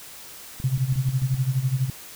clicks, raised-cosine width 5 ms, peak -24 dBFS, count 7, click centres 0.601 / 0.777 / 0.925 / 0.958 / 1.088 / 1.221 / 1.343 s
sine tone with tremolo, 130.8 Hz, C3, in tune, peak -17 dBFS, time 0.64-1.9 s, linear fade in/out 2 ms, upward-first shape sine, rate 12 Hz, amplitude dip 80%
effects white hiss -42 dBFS RMS until 2.15 s

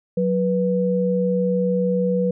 sine tone pair together, 183.5 / 489.9 Hz, F#3 / B4, -14 / -14 cents, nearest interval octave + perfect fourth, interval 1700 cents, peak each -20 dBFS, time 0.17-2.31 s, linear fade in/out 5 ms, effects none

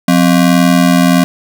square ring-modulated tone, 220 Hz, A3, in tune, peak -4 dBFS, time 0.08-1.24 s, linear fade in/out 0 ms, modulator 40.6 Hz, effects none

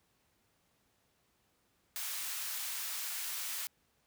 white high-pass noise, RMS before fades -39 dBFS, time 1.96-3.67 s, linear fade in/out 0 ms, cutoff 1100 Hz, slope 12 dB/octave, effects pink hiss -74 dBFS RMS until 4.06 s + high-pass 60 Hz 12 dB/octave

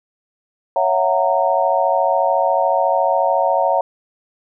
sine chord, F# dominant seventh, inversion second, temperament just, 555 / 666 / 740 / 925 Hz, C#5 / E5 / F#5 / A#5, +2 / +18 / 0 / -14 cents, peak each -19 dBFS, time 0.76-3.81 s, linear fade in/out 2 ms, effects none

